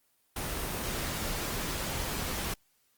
pink noise, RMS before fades -34 dBFS, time 0.36-2.54 s, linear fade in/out 5 ms, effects white hiss -71 dBFS RMS until 2.97 s + Opus 24 kbps

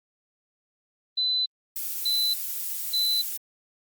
sine tone bursts, 4015 Hz, B7, 28 cents sharp, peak -22 dBFS, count 3, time 1.17-3.22 s, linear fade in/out 10 ms, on 290 ms, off 590 ms
violet noise, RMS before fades -31 dBFS, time 1.76-3.37 s, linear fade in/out 2 ms
effects Opus 32 kbps

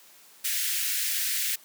white high-pass noise, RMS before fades -28 dBFS, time 0.44-1.56 s, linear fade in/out 10 ms, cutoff 1600 Hz, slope 48 dB/octave, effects white hiss -54 dBFS RMS until 1.64 s + high-pass 200 Hz 12 dB/octave

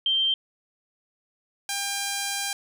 sine / 5% pulse tone pair in turn, 3145 / 799.1 Hz, G7 / G5, +5 / +33 cents, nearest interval 2 octaves, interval 2372 cents, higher first, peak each -20 / -15 dBFS, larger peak second, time 0.06-0.34 / 1.69-2.53 s, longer second, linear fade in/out 2 ms, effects none

